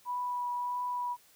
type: tone with vibrato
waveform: sine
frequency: 981 Hz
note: B5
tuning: 12 cents flat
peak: -31 dBFS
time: 0.05-1.17 s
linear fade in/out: 50 ms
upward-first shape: triangle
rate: 1.6 Hz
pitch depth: 13 cents each way
effects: white hiss -62 dBFS RMS until 1.35 s